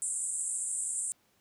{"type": "band-pass noise", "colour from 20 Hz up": "white", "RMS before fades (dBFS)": -34, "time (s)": [0.02, 1.12], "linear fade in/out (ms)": 0, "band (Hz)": [7500, 9500], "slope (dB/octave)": 96, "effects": ["pink hiss -69 dBFS RMS until 1.4 s", "high-pass 100 Hz 12 dB/octave"]}